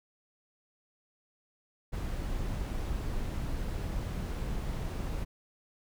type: noise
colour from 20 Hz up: brown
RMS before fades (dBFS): -34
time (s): 1.92-5.25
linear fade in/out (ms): 20
effects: none